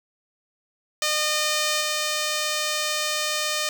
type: tone with level steps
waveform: 5% pulse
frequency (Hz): 609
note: D#5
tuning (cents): -37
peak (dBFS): -10 / -12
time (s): 1.02-3.69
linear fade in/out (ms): 2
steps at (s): 1.8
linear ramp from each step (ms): 20
effects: none